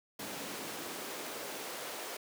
pink noise with high-pass filter sweep, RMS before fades -42 dBFS, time 0.19-2.17 s, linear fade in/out 5 ms, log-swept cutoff 230 to 500 Hz, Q 1.2, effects none

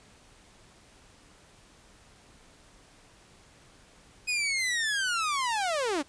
sawtooth linear sweep, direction down, 2517 to 261.6 Hz, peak -23 dBFS, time 4.27-6.03 s, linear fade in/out 20 ms, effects pink hiss -57 dBFS RMS until 6.08 s + resampled to 22050 Hz

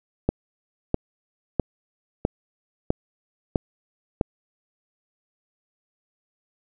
click train, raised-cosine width 2 ms, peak -6 dBFS, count 7, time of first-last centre 0.29-4.212 s, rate 1.53 Hz, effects none

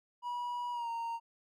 triangle tone with pitch glide, 970 to 925.1 Hz, B5 to A#5, -31 to -13 cents, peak -33 dBFS, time 0.22-1.2 s, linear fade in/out 50 ms, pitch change -82 cents, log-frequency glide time 0.72-0.89 s, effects none

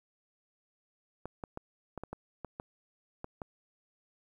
clicks, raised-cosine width 1 ms, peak -25 dBFS, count 10, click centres 1.256 / 1.438 / 1.574 / 1.977 / 2.036 / 2.13 / 2.447 / 2.599 / 3.244 / 3.418 s, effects 10-bit

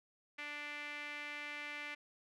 sawtooth tone with band-pass filter, 293.7 Hz, D4, in tune, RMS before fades -45 dBFS, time 0.38-1.95 s, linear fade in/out 10 ms, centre 2200 Hz, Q 3.6, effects none

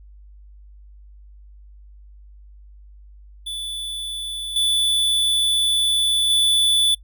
square tone with level steps, 3473 Hz, A7, 23 cents flat, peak -27 / -17 / -15 dBFS, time 3.46-6.95 s, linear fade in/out 10 ms, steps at 4.56 / 6.3 s, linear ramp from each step 2 ms, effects noise-tail reverb RT60 0.1 s tail -23 dB re dry + added 50 Hz sine -42 dBFS peak until 7.03 s

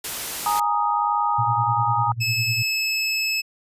white noise, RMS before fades -29 dBFS, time 0.04-0.6 s, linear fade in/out 5 ms
sine chord, Ab suspended second, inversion none, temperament equal, 830.6 / 932.3 / 1244.5 Hz, Ab5 / Bb5 / Eb6, 0 / 0 / 0 cents, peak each -23 dBFS, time 0.46-2.12 s, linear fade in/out 2 ms
sine tone with tremolo, 116.54 Hz, A#2, in tune, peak -21 dBFS, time 1.38-2.63 s, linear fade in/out 10 ms, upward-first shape sine, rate 10 Hz, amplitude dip 90%
25% pulse tone, 2600 Hz, E7, 24 cents flat, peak -17 dBFS, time 2.2-3.42 s, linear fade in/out 20 ms
effects resampled to 32000 Hz

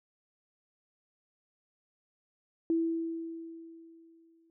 sine tone with exponential decay, 329.6 Hz, E4, in tune, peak -24 dBFS, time 2.7-4.5 s, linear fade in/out 1 ms, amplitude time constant 390 ms, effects none

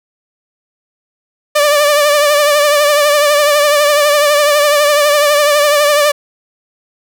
sawtooth tone with vibrato, 587.3 Hz, D5, in tune, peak -4 dBFS, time 1.55-6.12 s, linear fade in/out 10 ms, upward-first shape triangle, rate 12 Hz, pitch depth 57 cents each way, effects none

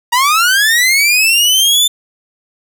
sawtooth linear sweep, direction up, 932.3 to 3558 Hz, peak -5 dBFS, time 0.12-1.88 s, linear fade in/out 10 ms, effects none

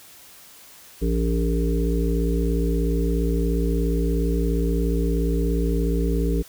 harmonic tone with a mistuned harmonic, 57 Hz, A#1, 38 cents flat, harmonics 1 / 3 / 5 / 7 / 8, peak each -21 / -26 / -28 / -29 / -30 dBFS, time 1.01-6.43 s, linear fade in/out 20 ms, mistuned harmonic 1, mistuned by -25 cents, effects white hiss -47 dBFS RMS until 6.48 s

